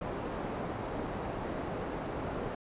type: low-pass noise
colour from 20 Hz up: white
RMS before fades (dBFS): -37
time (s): 0.01-2.55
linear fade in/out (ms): 5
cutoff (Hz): 700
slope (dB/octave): 12
effects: resampled to 8000 Hz